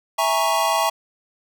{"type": "chord", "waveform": "square", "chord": "A# half-diminished seventh", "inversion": "second", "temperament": "equal", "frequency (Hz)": [659.3, 830.6, 932.3, 1108.7], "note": ["E5", "G#5", "A#5", "C#6"], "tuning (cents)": [0, 0, 0, 0], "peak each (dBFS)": -24, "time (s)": [0.18, 0.9], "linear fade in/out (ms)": 10, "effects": []}